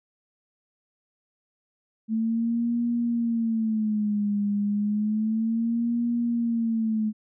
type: tone with vibrato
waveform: sine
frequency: 219.9 Hz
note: A3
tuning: 1 cent flat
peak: -22 dBFS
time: 2.08-7.13 s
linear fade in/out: 50 ms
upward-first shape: sine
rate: 0.31 Hz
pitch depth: 130 cents each way
effects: none